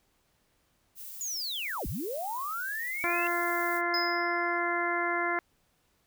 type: noise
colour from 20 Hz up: violet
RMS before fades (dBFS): -43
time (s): 0.95-3.82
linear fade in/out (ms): 50
type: linear two-way sweep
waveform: sine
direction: down then up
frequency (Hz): 7040 to 33.36 to 2730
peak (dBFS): -32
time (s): 1.21-3.27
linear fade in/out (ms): 0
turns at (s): 1.87
type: harmonic tone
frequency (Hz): 346.3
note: F4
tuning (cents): -15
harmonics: 1 / 2 / 3 / 4 / 5 / 6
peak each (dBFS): -34 / -34 / -34 / -34 / -34 / -34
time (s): 3.04-5.39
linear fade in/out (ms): 0
type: tone with exponential decay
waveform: triangle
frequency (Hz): 5080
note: D#8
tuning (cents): +35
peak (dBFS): -26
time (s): 3.94-4.59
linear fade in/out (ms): 1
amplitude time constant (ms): 140
effects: pink hiss -71 dBFS RMS until 6.06 s